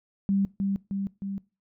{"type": "tone with echo", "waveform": "sine", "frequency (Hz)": 196.7, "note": "G3", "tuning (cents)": 6, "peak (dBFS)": -21, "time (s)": [0.29, 0.45], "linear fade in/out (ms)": 0, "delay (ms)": 310, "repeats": 3, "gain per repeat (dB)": -3, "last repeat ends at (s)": 1.38, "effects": ["noise-tail reverb RT60 0.3 s tail -22 dB re dry"]}